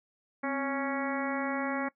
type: harmonic tone with a mistuned harmonic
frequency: 277.2 Hz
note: C#4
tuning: in tune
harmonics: 1 / 2 / 3 / 4 / 5 / 6 / 7 / 8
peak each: -33 / -36 / -38 / -39 / -40 / -41 / -41 / -42 dBFS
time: 0.43-1.89 s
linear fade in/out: 10 ms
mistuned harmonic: 1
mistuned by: -81 cents
effects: noise-tail reverb RT60 0.1 s tail -20 dB re dry